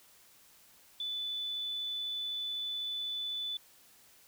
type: tone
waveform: sine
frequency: 3488 Hz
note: A7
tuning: 16 cents flat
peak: -34 dBFS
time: 1-3.57 s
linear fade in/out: 2 ms
effects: white hiss -61 dBFS RMS until 4.27 s